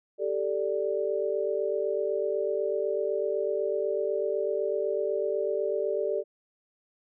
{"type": "chord", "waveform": "sine", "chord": "G suspended second", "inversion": "none", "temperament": "equal", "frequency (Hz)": [392, 440, 587.3], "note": ["G4", "A4", "D5"], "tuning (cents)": [0, 0, 0], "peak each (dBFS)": -30, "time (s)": [0.18, 6.24], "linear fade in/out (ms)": 50, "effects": []}